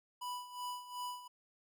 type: tone with tremolo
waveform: square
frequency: 987.8 Hz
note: B5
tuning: in tune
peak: -39 dBFS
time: 0.21-1.28 s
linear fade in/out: 10 ms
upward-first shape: sine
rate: 2.7 Hz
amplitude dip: 75%
effects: none